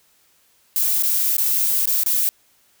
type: noise with dropouts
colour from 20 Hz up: violet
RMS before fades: -19 dBFS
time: 0.76-2.29 s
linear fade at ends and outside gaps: 0 ms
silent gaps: 1.024-1.034 / 1.367-1.382 / 1.856-1.874 / 2.034-2.062 s
effects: white hiss -59 dBFS RMS until 2.8 s